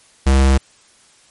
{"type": "tone", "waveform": "square", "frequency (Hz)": 67.1, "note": "C2", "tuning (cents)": 44, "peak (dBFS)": -10, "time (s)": [0.26, 0.58], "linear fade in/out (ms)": 10, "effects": ["white hiss -51 dBFS RMS until 1.3 s", "MP3 48 kbps"]}